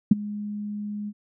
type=tone with ADSR envelope; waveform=sine; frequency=207.7 Hz; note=G#3; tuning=in tune; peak=-8 dBFS; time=0.11-1.13 s; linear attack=6 ms; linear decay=20 ms; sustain=-21 dB; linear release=48 ms; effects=none